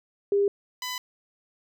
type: tone pair in turn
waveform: sine / 10% pulse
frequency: 402.2 / 1000.7 Hz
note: G4 / B5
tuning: +44 / +23 cents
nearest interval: octave + major third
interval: 1579 cents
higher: second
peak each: -19 / -22 dBFS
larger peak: first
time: 0.32-0.48 / 0.82-0.98 s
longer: neither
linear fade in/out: 2 ms
effects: none

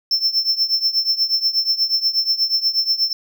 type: tone with tremolo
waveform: triangle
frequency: 5340 Hz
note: E8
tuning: 22 cents sharp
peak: -11 dBFS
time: 0.11-3.13 s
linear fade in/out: 2 ms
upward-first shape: triangle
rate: 8.3 Hz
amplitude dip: 90%
effects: none

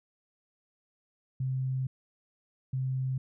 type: tone pair in turn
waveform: sine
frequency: 130.81 / 130.81 Hz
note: C3 / C3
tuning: 0 / 0 cents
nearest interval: unison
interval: 0 cents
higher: neither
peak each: -28 dBFS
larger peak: neither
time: 1.4-1.87 / 2.73-3.18 s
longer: first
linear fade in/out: 5 ms
effects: none

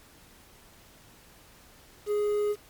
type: tone with quantisation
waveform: triangle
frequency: 416.1 Hz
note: G#4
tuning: 3 cents sharp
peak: -22 dBFS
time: 2.06-2.56 s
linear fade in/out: 50 ms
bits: 8
effects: pink hiss -55 dBFS RMS until 2.69 s + MP3 96 kbps

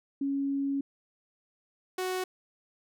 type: tone pair in turn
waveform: sine / sawtooth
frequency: 277.2 / 370 Hz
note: C#4 / F#4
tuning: 0 / 0 cents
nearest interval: perfect fourth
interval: 500 cents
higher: second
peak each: -27 / -26 dBFS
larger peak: second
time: 0.21-0.81 / 1.98-2.24 s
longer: first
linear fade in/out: 5 ms
effects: none

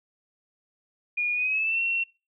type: tone with pitch glide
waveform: sine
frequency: 2438 to 2721 Hz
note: D#7 to F7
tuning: -36 to -46 cents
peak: -23 dBFS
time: 1.17-2.04 s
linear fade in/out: 10 ms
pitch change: +190 cents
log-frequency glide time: 1.33-1.8 s
effects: noise-tail reverb RT60 0.3 s tail -21 dB re dry

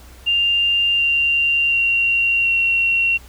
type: tone with pitch steps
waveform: sine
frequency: 2794 / 2775 / 2756 / 2737 Hz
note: F7 / F7 / F7 / F7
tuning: 0 / -12 / -24 / -36 cents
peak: -14 dBFS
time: 0.26-3.18 s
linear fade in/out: 20 ms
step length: 730 ms
effects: added 62 Hz sine -41 dBFS peak until 3.28 s + pink hiss -46 dBFS RMS until 3.28 s

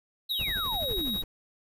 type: exponential sweep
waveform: sine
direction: down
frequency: 4186 to 183.2 Hz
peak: -33 dBFS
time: 0.29-1.17 s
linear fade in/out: 10 ms
type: tone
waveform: square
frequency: 3801 Hz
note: A#7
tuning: 33 cents sharp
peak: -30 dBFS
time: 0.29-1.23 s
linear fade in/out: 20 ms
type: noise with tremolo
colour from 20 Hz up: brown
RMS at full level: -34 dBFS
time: 0.39-1.24 s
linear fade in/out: 2 ms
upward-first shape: triangle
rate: 12 Hz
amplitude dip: 95%
effects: none

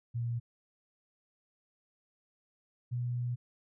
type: tone pair in turn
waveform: sine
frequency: 118.2 / 122.02 Hz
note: A#2 / B2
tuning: +24 / -20 cents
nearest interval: minor second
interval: 56 cents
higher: second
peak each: -31 / -31 dBFS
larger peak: neither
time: 0.14-0.4 / 2.91-3.36 s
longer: second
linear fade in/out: 20 ms
effects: none

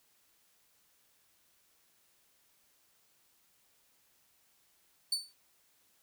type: tone with exponential decay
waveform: 35% pulse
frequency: 4511 Hz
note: C#8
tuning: 29 cents sharp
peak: -25 dBFS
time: 5.12-5.33 s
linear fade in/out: 5 ms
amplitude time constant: 44 ms
effects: white hiss -70 dBFS RMS until 6.02 s

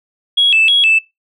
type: tone with vibrato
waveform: sine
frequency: 2960 Hz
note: F#7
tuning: in tune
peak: -7 dBFS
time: 0.37-0.99 s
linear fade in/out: 10 ms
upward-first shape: square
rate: 3.2 Hz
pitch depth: 200 cents each way
effects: noise-tail reverb RT60 0.2 s tail -21 dB re dry + tanh soft clip ceiling -3 dBFS

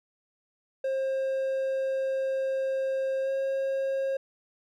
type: tone with pitch glide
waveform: triangle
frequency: 533 to 539.2 Hz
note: C5 to C#5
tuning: +32 to -48 cents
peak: -24 dBFS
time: 0.84-4.17 s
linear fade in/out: 5 ms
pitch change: +20 cents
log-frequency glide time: 3.23-3.29 s
effects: none

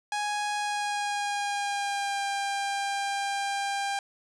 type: tone with pitch glide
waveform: sawtooth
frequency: 830.6 to 797.7 Hz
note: G#5 to G5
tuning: 0 to +30 cents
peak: -24 dBFS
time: 0.12-3.99 s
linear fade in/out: 2 ms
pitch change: -70 cents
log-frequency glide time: 0.56-2.25 s
effects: resampled to 22050 Hz + 10-bit

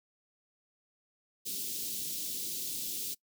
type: band-stop noise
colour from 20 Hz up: white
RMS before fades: -37 dBFS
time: 1.45-3.15 s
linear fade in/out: 20 ms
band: 390 to 3300 Hz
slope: 24 dB/octave
effects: noise-tail reverb RT60 0.1 s tail -22 dB re dry + high-pass 150 Hz 12 dB/octave

